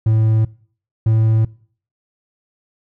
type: tone pair in turn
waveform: triangle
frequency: 110.2 / 110.84 Hz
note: A2 / A2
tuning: +3 / +13 cents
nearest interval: unison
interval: 10 cents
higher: second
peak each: -9 dBFS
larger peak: neither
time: 0.06-0.45 / 1.06-1.45 s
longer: neither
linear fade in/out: 5 ms
effects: noise-tail reverb RT60 0.5 s tail -22 dB re dry